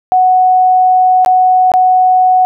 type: tone with dropouts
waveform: sine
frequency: 740 Hz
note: F#5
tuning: in tune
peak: -5 dBFS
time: 0.12-2.45 s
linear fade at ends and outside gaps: 0 ms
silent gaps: 1.248-1.261 / 1.718-1.738 s
effects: none